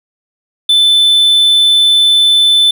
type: tone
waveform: triangle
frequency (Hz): 3520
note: A7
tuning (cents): 0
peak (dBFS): -4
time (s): 0.69-2.71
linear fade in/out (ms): 5
effects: none